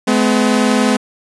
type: tone pair together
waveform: sawtooth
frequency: 213.1 / 253.4 Hz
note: G#3 / B3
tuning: +45 / +45 cents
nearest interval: minor third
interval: 300 cents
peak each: -10 dBFS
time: 0.07-0.97 s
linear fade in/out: 10 ms
effects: resampled to 24000 Hz